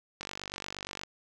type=click train; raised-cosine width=0.2 ms; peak=-20 dBFS; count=41; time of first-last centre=0.21-1.035 s; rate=48.5 Hz; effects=none